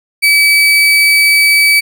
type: tone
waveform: 35% pulse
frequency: 2292 Hz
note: D7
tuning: 43 cents flat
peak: -4 dBFS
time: 0.22-1.81 s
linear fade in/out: 20 ms
effects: none